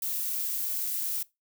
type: noise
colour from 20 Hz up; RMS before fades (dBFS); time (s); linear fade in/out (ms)
violet; -31; 0.02-1.23; 5
effects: noise-tail reverb RT60 0.2 s tail -20 dB re dry